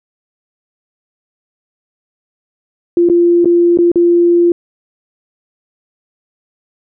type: tone with dropouts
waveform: sine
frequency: 345.6 Hz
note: F4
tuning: 18 cents flat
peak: -6 dBFS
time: 2.97-4.52 s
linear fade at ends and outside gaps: 2 ms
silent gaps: 3.089-3.098 / 3.446-3.456 / 3.774-3.787 / 3.917-3.957 s
effects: none